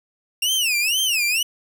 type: tone with vibrato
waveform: sawtooth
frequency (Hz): 2726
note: F7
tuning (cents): -43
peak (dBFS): -15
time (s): 0.42-1.43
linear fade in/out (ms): 5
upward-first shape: sine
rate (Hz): 2.1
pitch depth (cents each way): 250
effects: none